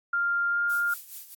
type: tone with pitch glide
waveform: sine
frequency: 1396.9 to 1405.8 Hz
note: F6 to F6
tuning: 0 to +11 cents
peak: -23 dBFS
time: 0.13-0.94 s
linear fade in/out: 5 ms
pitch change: +11 cents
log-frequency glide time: 0.49-0.59 s
type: noise with tremolo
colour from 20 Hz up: violet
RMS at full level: -38 dBFS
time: 0.69-1.35 s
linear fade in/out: 10 ms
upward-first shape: sine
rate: 4.7 Hz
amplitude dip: 70%
effects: AAC 64 kbps